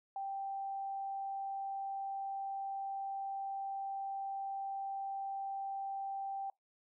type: tone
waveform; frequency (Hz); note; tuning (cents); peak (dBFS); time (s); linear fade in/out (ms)
sine; 784; G5; 0; -37; 0.16-6.5; 2
effects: noise-tail reverb RT60 0.2 s tail -26 dB re dry